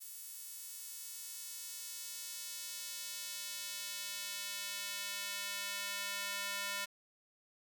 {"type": "tone with high-pass filter sweep", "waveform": "square", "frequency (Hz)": 200.5, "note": "G3", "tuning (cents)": 39, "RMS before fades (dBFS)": -43, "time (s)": [0, 6.86], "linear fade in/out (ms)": 20, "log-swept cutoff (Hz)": [10000, 1600], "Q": 0.76, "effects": []}